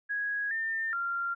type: tone with pitch steps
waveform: sine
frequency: 1659 / 1802 / 1385 Hz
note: G#6 / A6 / F6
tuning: -2 / +41 / -15 cents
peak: -29 dBFS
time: 0.09-1.35 s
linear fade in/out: 20 ms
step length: 420 ms
effects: none